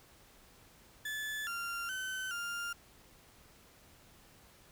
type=tone with pitch steps; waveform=35% pulse; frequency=1733 / 1387 / 1525 / 1400 Hz; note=A6 / F6 / G6 / F6; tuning=-27 / -12 / -48 / +4 cents; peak=-35 dBFS; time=1.05-2.73 s; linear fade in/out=5 ms; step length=420 ms; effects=pink hiss -61 dBFS RMS until 4.71 s